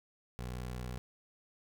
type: tone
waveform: 20% pulse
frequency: 61.74 Hz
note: B1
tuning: in tune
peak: -34 dBFS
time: 0.39-0.98 s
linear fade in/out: 0 ms
effects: none